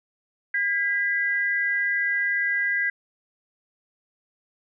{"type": "tone pair together", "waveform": "sine", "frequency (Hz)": [1621, 1981.4], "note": ["G#6", "B6"], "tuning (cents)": [-42, 5], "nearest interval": "minor third", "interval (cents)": 347, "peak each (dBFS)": -24, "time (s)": [0.54, 2.9], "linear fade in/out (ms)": 5, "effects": []}